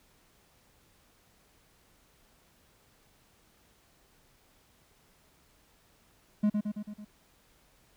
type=tone with echo; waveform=triangle; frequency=209.3 Hz; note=G#3; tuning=14 cents sharp; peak=-20 dBFS; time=6.43-6.5 s; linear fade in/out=10 ms; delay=110 ms; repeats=5; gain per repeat=-4 dB; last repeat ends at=7.05 s; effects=pink hiss -65 dBFS RMS until 7.96 s